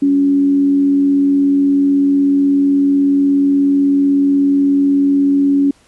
sine tone with frequency modulation, 280.1 Hz, C#4, 18 cents sharp, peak -9 dBFS, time 0.02-5.71 s, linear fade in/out 5 ms, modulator 83.7 Hz, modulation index 0.2, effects pink hiss -51 dBFS RMS until 5.87 s + resampled to 24000 Hz

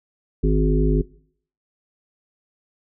harmonic tone with a mistuned harmonic, 51.91 Hz, G#1, in tune, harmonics 1 / 3 / 5 / 7 / 8, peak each -17 / -22 / -24 / -25 / -26 dBFS, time 0.43-1.02 s, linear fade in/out 10 ms, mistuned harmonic 1, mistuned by -59 cents, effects noise-tail reverb RT60 0.6 s tail -22 dB re dry

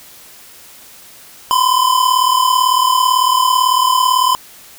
square tone pair together, 1000 / 1038 Hz, B5 / C6, +21 / -14 cents, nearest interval minor second, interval 65 cents, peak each -14 dBFS, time 1.51-4.35 s, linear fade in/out 0 ms, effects white hiss -40 dBFS RMS until 4.78 s

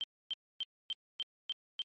sine tone bursts, 3136 Hz, G7, in tune, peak -33 dBFS, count 7, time 0.01-1.819 s, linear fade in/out 0 ms, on 27 ms, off 270 ms, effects MP3 32 kbps

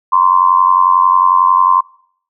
sine tone with amplitude modulation, 1042 Hz, C6, 7 cents flat, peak -3 dBFS, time 0.12-1.81 s, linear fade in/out 10 ms, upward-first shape sine, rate 91.1 Hz, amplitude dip 90%, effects noise-tail reverb RT60 0.6 s tail -22 dB re dry

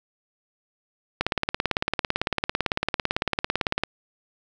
click train, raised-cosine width 0.3 ms, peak -6 dBFS, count 48, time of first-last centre 1.21-3.836 s, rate 17.9 Hz, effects none

